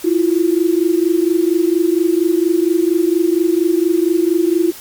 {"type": "tone pair together", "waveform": "sine", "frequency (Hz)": [329.6, 353.9], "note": ["E4", "F4"], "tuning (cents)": [0, 23], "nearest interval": "minor second", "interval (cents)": 123, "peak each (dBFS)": -14, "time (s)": [0.04, 4.72], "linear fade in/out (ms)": 10, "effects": ["white hiss -35 dBFS RMS until 4.8 s", "MP3 96 kbps"]}